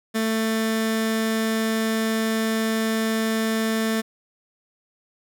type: tone pair together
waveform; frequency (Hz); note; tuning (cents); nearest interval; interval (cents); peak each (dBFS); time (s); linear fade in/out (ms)
sawtooth; 222 / 888; A3 / A5; +16 / +16; 2 octaves; 2400; -17 / -27; 0.14-4.02; 20
effects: none